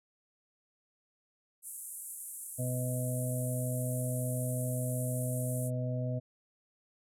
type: band-pass noise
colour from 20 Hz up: white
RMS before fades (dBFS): -44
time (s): 1.62-5.71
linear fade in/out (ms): 50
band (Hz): 8100 to 12000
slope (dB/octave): 48
type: harmonic tone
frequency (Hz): 125.5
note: B2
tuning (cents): +28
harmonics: 1 / 2 / 4 / 5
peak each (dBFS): -32 / -40 / -43 / -40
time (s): 2.58-6.2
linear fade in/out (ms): 20
effects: none